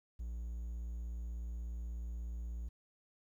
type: tone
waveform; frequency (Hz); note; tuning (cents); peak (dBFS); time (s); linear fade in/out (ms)
triangle; 58.27; A#1; 0; -37; 0.19-2.69; 10
effects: 12-bit